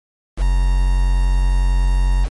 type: tone with quantisation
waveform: triangle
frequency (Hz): 45.42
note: F#1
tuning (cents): -31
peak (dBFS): -10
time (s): 0.37-2.29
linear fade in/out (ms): 50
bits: 5
effects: MP3 48 kbps